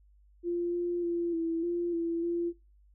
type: tone with pitch steps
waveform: sine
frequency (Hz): 346.8 / 349.1 / 342.7 / 330.2 / 346.2 / 335.4 / 343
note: F4 / F4 / F4 / E4 / F4 / E4 / F4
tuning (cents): -12 / -1 / -33 / +3 / -15 / +30 / -31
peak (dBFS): -28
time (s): 0.43-2.53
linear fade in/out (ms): 50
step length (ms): 300
effects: noise-tail reverb RT60 0.3 s tail -21 dB re dry + added 50 Hz sine -58 dBFS peak until 2.94 s